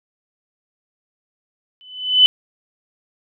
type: tone with exponential growth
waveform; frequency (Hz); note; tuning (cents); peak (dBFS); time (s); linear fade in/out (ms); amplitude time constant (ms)
sine; 3011; F#7; +30; -4; 1.81-2.26; 0; 97
effects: none